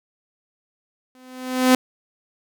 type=tone with exponential growth; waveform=sawtooth; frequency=255.6 Hz; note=C4; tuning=40 cents flat; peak=-6 dBFS; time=1.15-1.75 s; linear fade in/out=1 ms; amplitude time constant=130 ms; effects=none